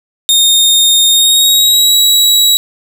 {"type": "tone with pitch glide", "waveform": "sawtooth", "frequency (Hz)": [3682, 3883], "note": ["A#7", "B7"], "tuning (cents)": [-22, -30], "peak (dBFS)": -3, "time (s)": [0.29, 2.57], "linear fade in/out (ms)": 0, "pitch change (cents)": 92, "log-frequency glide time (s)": [1.1, 1.95], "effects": []}